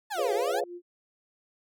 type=exponential two-way sweep; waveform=30% pulse; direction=down then up; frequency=902 to 379.4 to 902 Hz; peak=-28 dBFS; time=0.1-0.61 s; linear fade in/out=20 ms; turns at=0.33 s
type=tone with tremolo; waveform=sine; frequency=351.1 Hz; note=F4; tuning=9 cents sharp; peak=-37 dBFS; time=0.14-0.82 s; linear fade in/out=50 ms; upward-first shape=sine; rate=5.4 Hz; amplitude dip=65%
type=chord; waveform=sine; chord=C# dominant seventh; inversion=second; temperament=equal with one note detuned; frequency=415.3 / 493.9 / 550.9 / 698.5 Hz; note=G#4 / B4 / C#5 / E#5; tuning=0 / 0 / -11 / 0 cents; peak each=-32 dBFS; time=0.18-0.64 s; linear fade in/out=5 ms
effects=none